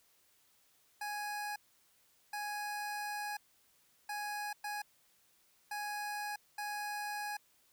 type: tone bursts at uneven times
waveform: 25% pulse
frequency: 830.6 Hz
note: G#5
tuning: in tune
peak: -34 dBFS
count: 6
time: 1.01-1.56 / 2.33-3.37 / 4.09-4.53 / 4.64-4.82 / 5.71-6.36 / 6.58-7.37 s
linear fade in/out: 5 ms
effects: white hiss -70 dBFS RMS until 7.72 s